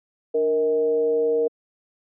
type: tone with frequency modulation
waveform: sine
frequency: 465.9 Hz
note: A#4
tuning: 1 cent flat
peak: -17 dBFS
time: 0.34-1.48 s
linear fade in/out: 10 ms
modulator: 171 Hz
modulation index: 0.47
effects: high-pass 300 Hz 12 dB/octave